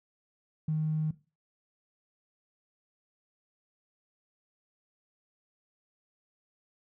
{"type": "tone with tanh clipping", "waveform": "triangle", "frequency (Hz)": 155.56, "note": "D#3", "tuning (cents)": 0, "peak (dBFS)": -26, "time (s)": [0.68, 1.11], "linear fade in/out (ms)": 5, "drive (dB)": 2, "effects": ["noise-tail reverb RT60 0.3 s tail -17 dB re dry"]}